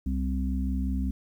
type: harmonic tone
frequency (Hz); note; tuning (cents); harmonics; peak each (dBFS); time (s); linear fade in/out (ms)
65.41; C2; 0; 1 / 3 / 4; -27 / -32 / -33; 0.06-1.11; 5
effects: 10-bit